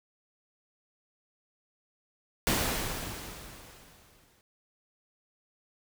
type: noise with exponential decay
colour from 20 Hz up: pink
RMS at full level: -26 dBFS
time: 2.47-4.41 s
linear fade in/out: 0 ms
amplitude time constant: 420 ms
effects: none